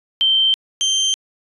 sine / 30% pulse tone pair in turn, 3122 / 3138 Hz, G7 / G7, -8 / +1 cents, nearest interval unison, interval 9 cents, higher second, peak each -12 dBFS, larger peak neither, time 0.21-0.54 / 0.81-1.14 s, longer neither, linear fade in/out 0 ms, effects resampled to 24000 Hz

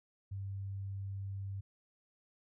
sine tone, 98 Hz, G2, in tune, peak -38 dBFS, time 0.31-1.61 s, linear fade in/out 10 ms, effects none

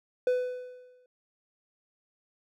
triangle tone with exponential decay, 500 Hz, B4, 21 cents sharp, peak -19 dBFS, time 0.27-1.06 s, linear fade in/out 2 ms, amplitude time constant 170 ms, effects none

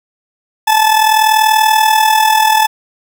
40% pulse tone with amplitude modulation, 870 Hz, A5, 20 cents flat, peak -4 dBFS, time 0.67-2.67 s, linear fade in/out 10 ms, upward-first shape sine, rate 40.5 Hz, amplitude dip 60%, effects 7-bit

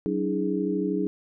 sine tone cluster, 187.9 / 286.5 / 319.2 / 415.6 Hz, F#3 / D4 / D#4 / G#4, +27 / -43 / +44 / +1 cents, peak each -29 dBFS, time 0.06-1.07 s, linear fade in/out 0 ms, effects none

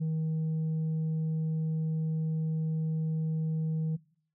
sine tone, 158.7 Hz, D#3, 35 cents sharp, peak -25 dBFS, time 0-3.97 s, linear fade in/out 20 ms, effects noise-tail reverb RT60 0.6 s tail -23 dB re dry + tanh soft clip ceiling -27 dBFS

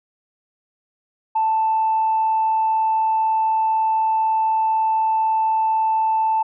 sine tone, 882 Hz, A5, 4 cents sharp, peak -15 dBFS, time 1.35-6.43 s, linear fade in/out 10 ms, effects tanh soft clip ceiling -11 dBFS

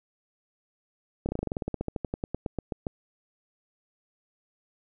slowing click train, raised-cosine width 2 ms, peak -16 dBFS, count 23, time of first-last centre 1.26-2.868 s, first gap 29 ms, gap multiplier 1.08, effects none

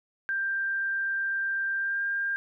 sine tone with pitch glide, 1582 to 1600.4 Hz, G6 to G6, +15 to +35 cents, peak -26 dBFS, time 0.29-2.36 s, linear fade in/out 0 ms, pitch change +20 cents, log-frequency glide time 1.78-2.02 s, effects none

